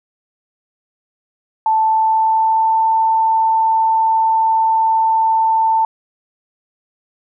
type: tone with pitch glide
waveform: sine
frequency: 880 to 891.3 Hz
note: A5 to A5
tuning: 0 to +22 cents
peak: -11 dBFS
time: 1.66-5.85 s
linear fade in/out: 2 ms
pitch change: +22 cents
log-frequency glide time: 1.81-2.86 s
effects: none